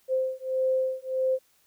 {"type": "beating tone pair", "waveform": "sine", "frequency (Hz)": [520, 521.6], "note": ["C5", "C5"], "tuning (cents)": [-11, -5], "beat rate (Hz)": 1.6, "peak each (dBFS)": -27, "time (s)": [0.08, 1.39], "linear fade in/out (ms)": 50, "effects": ["white hiss -65 dBFS RMS until 1.66 s"]}